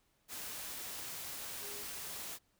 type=tone in noise; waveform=sine; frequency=409.4 Hz; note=G#4; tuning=25 cents flat; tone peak=-52 dBFS; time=1.59-1.85 s; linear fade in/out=50 ms; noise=white; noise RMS=-44 dBFS; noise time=0.28-2.39 s; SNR=-11 dB; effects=pink hiss -75 dBFS RMS until 2.59 s